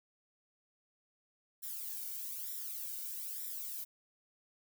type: noise with flanger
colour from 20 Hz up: violet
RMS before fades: -42 dBFS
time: 1.62-3.85 s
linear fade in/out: 20 ms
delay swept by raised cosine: 0.54 to 1.37 ms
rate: 1.1 Hz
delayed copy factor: +0.9
effects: none